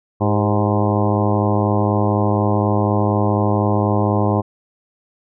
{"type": "harmonic tone with a mistuned harmonic", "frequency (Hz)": 104.1, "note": "G#2", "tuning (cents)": 5, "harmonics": [1, 2, 3, 4, 5, 6, 7, 8, 9, 10], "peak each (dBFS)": [-18, -21, -23, -24, -25, -26, -26, -27, -28, -28], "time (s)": [0.2, 4.42], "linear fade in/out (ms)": 20, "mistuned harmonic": 4, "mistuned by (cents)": -56, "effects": []}